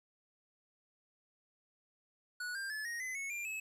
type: tone with pitch steps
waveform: square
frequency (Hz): 1468 / 1591.6 / 1725.7 / 1871.1 / 2029 / 2200 / 2385 / 2586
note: F#6 / G6 / A6 / A#6 / B6 / C#7 / D7 / E7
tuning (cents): -14 / +26 / -34 / +6 / +46 / -14 / +26 / -34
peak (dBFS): -39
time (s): 2.4-3.6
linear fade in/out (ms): 5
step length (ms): 150
effects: low-pass 12000 Hz 12 dB/octave + 11-bit